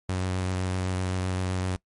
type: tone with vibrato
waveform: sawtooth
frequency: 92.5 Hz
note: F#2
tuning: in tune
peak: -22 dBFS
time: 0.09-1.76 s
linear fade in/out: 0 ms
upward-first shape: sine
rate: 7.8 Hz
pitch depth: 15 cents each way
effects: noise-tail reverb RT60 0.1 s tail -22 dB re dry + MP3 48 kbps